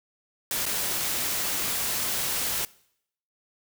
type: noise with dropouts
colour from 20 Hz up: white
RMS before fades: -28 dBFS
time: 0.51-2.65 s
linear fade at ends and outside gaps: 1 ms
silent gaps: 0.655-0.664 s
effects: noise-tail reverb RT60 0.7 s tail -22 dB re dry